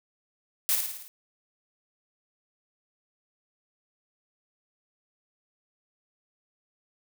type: noise with echo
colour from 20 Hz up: blue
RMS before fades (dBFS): -24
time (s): 0.69-0.75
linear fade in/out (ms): 0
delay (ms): 55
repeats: 6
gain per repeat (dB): -4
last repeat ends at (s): 1.08
effects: none